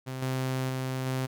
sawtooth tone with level steps, 130.4 Hz, C3, 5 cents flat, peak -30 / -24 / -26 / -24 dBFS, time 0.06-1.27 s, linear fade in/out 20 ms, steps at 0.22 / 0.69 / 1.06 s, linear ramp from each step 5 ms, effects none

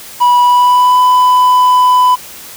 triangle tone with pitch glide, 978 to 999.7 Hz, B5 to B5, -17 to +21 cents, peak -3 dBFS, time 0.2-2.16 s, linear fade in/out 20 ms, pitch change +38 cents, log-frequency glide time 0.42-1 s, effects white hiss -31 dBFS RMS until 2.56 s

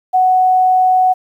sine tone, 742 Hz, F#5, 5 cents sharp, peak -8 dBFS, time 0.13-1.14 s, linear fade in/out 20 ms, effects 8-bit

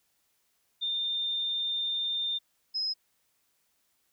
sine tone pair in turn, 3611 / 5107 Hz, A7 / D#8, +44 / +44 cents, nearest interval tritone, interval 600 cents, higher second, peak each -28 dBFS, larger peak neither, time 0.81-2.39 / 2.74-2.94 s, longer first, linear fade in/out 20 ms, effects white hiss -73 dBFS RMS until 4.12 s

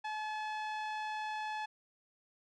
sawtooth tone with low-pass filter, 858 Hz, A5, 44 cents flat, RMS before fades -39 dBFS, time 0.04-1.66 s, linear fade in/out 10 ms, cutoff 3400 Hz, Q 0.67, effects none

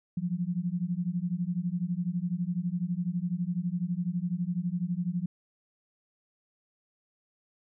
sine beating tone pair, 170.3 / 182.3 Hz, F3 / F#3, -43 / -25 cents, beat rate 12 Hz, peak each -31 dBFS, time 0.17-5.26 s, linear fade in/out 5 ms, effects none

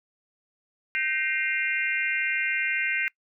sine tone cluster, 1552 / 1886 / 2106 / 2415 / 2749 Hz, G6 / A#6 / C7 / D7 / F7, -18 / +20 / +11 / +48 / -28 cents, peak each -30 / -34 / -28 / -31 / -32 dBFS, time 0.95-3.08 s, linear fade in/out 0 ms, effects noise-tail reverb RT60 0.1 s tail -24 dB re dry

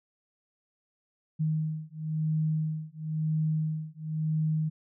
sine beating tone pair, 155.8 / 156.78 Hz, D#3 / D#3, +3 / +13 cents, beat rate 0.98 Hz, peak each -30 dBFS, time 1.39-4.7 s, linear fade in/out 20 ms, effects none

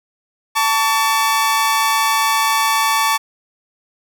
sawtooth tone pair together, 887.1 / 1135 Hz, A5 / C#6, +14 / +41 cents, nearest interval major third, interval 427 cents, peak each -13 dBFS, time 0.55-3.18 s, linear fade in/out 20 ms, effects 8-bit

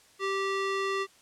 square tone with band-pass filter, 390 Hz, G4, 9 cents flat, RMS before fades -30 dBFS, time 0.19-1.07 s, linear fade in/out 50 ms, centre 1700 Hz, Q 0.59, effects white hiss -59 dBFS RMS until 1.21 s + low-pass 9000 Hz 12 dB/octave

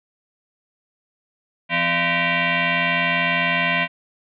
sine tone with frequency modulation, 170 Hz, F3, 46 cents flat, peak -17 dBFS, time 1.69-3.88 s, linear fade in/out 50 ms, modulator 427 Hz, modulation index 6.5, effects none

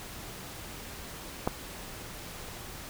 clicks, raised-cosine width 1 ms, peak -27 / -12 dBFS, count 2, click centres 1.471 / 1.475 s, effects pink hiss -43 dBFS RMS until 2.89 s

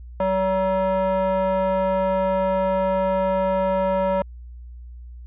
square tone with band-pass filter, 189.5 Hz, F#3, 42 cents sharp, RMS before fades -21 dBFS, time 0.2-4.22 s, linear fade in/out 2 ms, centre 720 Hz, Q 5.5, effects added 60 Hz sine -36 dBFS peak until 5.26 s + resampled to 8000 Hz

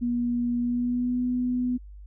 sine tone with pitch glide, 240.5 to 248.3 Hz, B3 to B3, -46 to +9 cents, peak -23 dBFS, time 0.01-1.78 s, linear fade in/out 20 ms, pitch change +55 cents, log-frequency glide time 0.59-1.21 s, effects added 50 Hz sine -41 dBFS peak until 2.06 s

